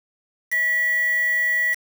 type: tone with quantisation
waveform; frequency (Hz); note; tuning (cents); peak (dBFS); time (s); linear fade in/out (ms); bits
sine; 1945; B6; -27; -18; 0.51-1.75; 20; 5
effects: none

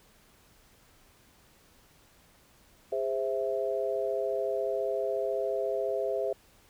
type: chord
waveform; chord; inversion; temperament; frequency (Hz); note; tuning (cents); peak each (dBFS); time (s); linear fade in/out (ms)
sine; Ab augmented; none; equal with one note detuned; 409.1 / 523.3 / 659.3; Ab4 / C5 / E5; -26 / 0 / 0; -32 / -32 / -32; 2.92-6.33; 5
effects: pink hiss -61 dBFS RMS until 6.69 s

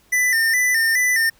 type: tone with vibrato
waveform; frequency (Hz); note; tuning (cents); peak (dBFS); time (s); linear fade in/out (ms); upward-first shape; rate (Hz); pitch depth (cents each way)
square; 1900; A#6; +33; -16; 0.12-1.3; 10; square; 2.4; 82
effects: pink hiss -56 dBFS RMS until 1.39 s

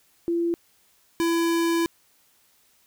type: tone pair in turn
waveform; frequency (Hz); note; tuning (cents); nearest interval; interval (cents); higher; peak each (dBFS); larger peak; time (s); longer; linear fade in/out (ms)
sine / square; 340 / 334.9; F4 / E4; -46 / +27; unison; 27; first; -21; neither; 0.28-0.54 / 1.2-1.86; second; 0
effects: white hiss -62 dBFS RMS until 2.86 s

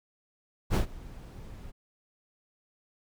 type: noise with ADSR envelope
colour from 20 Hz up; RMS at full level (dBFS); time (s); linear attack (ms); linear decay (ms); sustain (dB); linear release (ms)
brown; -20; 0.7-1.72; 49; 110; -24; 24
effects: none

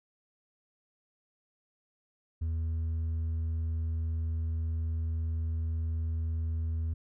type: tone with hard clipping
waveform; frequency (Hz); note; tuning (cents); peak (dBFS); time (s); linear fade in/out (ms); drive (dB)
triangle; 80.9; E2; -32; -28; 2.41-6.94; 10; 1
effects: none

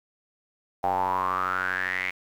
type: tone with band-pass filter sweep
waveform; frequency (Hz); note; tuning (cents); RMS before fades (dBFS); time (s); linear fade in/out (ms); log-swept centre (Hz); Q
square; 46.25; F#1; 0; -27; 0.83-2.11; 10; 760 to 2200; 9
effects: 9-bit

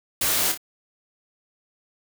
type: noise with echo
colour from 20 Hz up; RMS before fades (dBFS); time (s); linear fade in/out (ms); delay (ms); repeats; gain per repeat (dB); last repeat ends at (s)
white; -23; 0.21-0.52; 5; 28; 2; -7; 0.576
effects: none

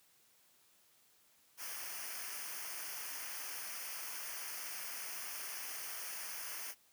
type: noise with comb filter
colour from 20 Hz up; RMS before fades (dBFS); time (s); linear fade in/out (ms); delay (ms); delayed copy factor
white; -44; 1.57-6.75; 50; 0.26; -0.8
effects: white hiss -69 dBFS RMS until 6.92 s + high-pass 80 Hz 12 dB/octave

